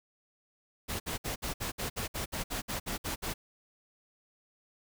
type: noise bursts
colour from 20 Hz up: pink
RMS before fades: -35 dBFS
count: 14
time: 0.88-3.34 s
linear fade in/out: 20 ms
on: 120 ms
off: 60 ms
effects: none